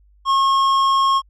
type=tone with tanh clipping; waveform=sine; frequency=1084 Hz; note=C#6; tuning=39 cents flat; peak=-15 dBFS; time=0.25-1.22 s; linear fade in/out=50 ms; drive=11 dB; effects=added 50 Hz sine -50 dBFS peak until 1.29 s